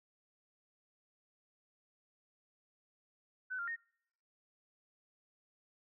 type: tone with pitch steps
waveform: sine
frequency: 1509 / 1393 / 1850 Hz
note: F#6 / F6 / A#6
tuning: +34 / -5 / -14 cents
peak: -37 dBFS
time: 3.5-3.764 s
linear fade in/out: 20 ms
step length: 88 ms
effects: noise-tail reverb RT60 0.7 s tail -26 dB re dry